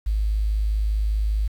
sine tone with quantisation, 52.5 Hz, G#1, 19 cents sharp, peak -19 dBFS, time 0.06-1.48 s, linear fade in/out 10 ms, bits 8, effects none

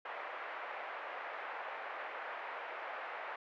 pink band-pass noise, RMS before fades -44 dBFS, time 0.05-3.36 s, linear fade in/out 5 ms, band 580 to 2200 Hz, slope 24 dB/octave, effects none

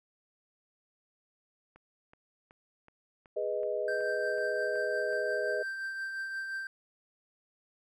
click train, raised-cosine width 0.5 ms, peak -40 dBFS, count 10, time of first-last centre 1.76-5.131 s, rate 2.67 Hz
sine chord, G# minor, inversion none, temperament equal, 415.3 / 493.9 / 622.3 Hz, G#4 / B4 / D#5, 0 / 0 / 0 cents, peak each -35 / -35 / -33 dBFS, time 3.36-5.63 s, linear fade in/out 10 ms
triangle tone with tremolo, 1568 Hz, G6, in tune, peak -31 dBFS, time 3.88-6.67 s, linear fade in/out 2 ms, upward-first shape triangle, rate 5.7 Hz, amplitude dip 40%
effects none

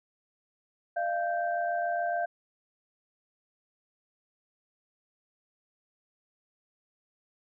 sine tone cluster, 604 / 691 / 1562 Hz, D5 / F5 / G6, +48 / -19 / -7 cents, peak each -36 / -28 / -36 dBFS, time 0.96-2.26 s, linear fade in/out 10 ms, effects none

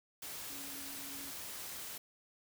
sine tone in noise, 277.2 Hz, C#4, in tune, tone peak -53 dBFS, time 0.5-1.31 s, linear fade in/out 5 ms, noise white, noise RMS -45 dBFS, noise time 0.22-1.98 s, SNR -11 dB, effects none

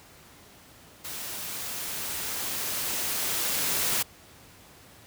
white noise with level ramp, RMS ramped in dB -37 to -26 dBFS, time 1.04-4.03 s, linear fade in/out 10 ms, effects pink hiss -52 dBFS RMS until 5.06 s + high-pass 60 Hz 12 dB/octave

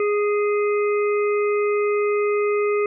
harmonic tone with a mistuned harmonic, 414.1 Hz, G#4, 5 cents flat, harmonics 1 / 3 / 5 / 6, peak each -18 / -28 / -32 / -34 dBFS, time 0-2.86 s, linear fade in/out 2 ms, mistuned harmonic 6, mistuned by +17 cents, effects none

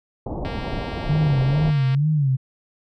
pink low-pass noise, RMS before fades -28 dBFS, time 0.26-1.71 s, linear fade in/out 5 ms, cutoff 910 Hz, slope 48 dB/octave
click train, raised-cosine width 0.3 ms, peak -20 dBFS, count 347, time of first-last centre 0.45-1.948 s, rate 231 Hz
sine tone with vibrato, 142.9 Hz, D3, 47 cents flat, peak -16 dBFS, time 1.08-2.37 s, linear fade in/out 20 ms, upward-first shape sine, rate 2.2 Hz, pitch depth 150 cents each way
effects none

